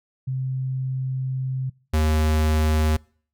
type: tone pair in turn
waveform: sine / square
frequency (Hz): 130.81 / 77.51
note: C3 / D#2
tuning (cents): 0 / -6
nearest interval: major sixth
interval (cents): 906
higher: first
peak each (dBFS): -23 / -18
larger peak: second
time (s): 0.27-1.7 / 1.93-2.97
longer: first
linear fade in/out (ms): 10
effects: noise-tail reverb RT60 0.5 s tail -26 dB re dry